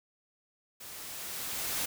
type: noise with level ramp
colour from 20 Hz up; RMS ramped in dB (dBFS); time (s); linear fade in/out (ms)
white; -46 to -32; 0.8-1.86; 10
effects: none